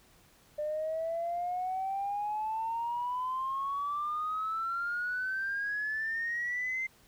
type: exponential sweep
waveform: sine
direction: up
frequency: 596 to 2094 Hz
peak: -30 dBFS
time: 0.58-6.87 s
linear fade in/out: 10 ms
effects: tanh soft clip ceiling -26 dBFS + pink hiss -62 dBFS RMS until 7.07 s